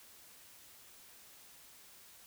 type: silence
effects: white hiss -58 dBFS RMS until 2.26 s